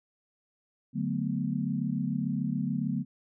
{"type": "chord", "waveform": "sine", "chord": "B minor seventh", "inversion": "first", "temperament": "equal", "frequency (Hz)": [146.83, 185, 220, 246.9], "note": ["D3", "F#3", "A3", "B3"], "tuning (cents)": [0, 0, 0, 0], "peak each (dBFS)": -33, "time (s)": [0.93, 3.05], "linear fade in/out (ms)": 50, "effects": []}